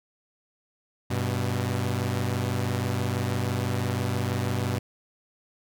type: tone pair together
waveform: sawtooth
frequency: 97.38 / 123.47 Hz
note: G2 / B2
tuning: -11 / 0 cents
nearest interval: major third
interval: 411 cents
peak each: -24 dBFS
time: 1.1-4.79 s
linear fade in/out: 10 ms
effects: none